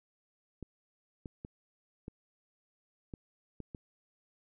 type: clicks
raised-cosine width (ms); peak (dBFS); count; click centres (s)
3; -29; 7; 0.627 / 1.258 / 1.449 / 2.081 / 3.138 / 3.603 / 3.748
effects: none